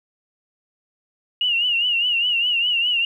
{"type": "tone with vibrato", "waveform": "sine", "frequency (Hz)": 2849, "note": "F7", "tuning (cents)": 34, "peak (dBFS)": -17, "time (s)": [1.41, 3.05], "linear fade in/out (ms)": 2, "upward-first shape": "triangle", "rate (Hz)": 4.9, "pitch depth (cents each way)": 100, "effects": ["9-bit"]}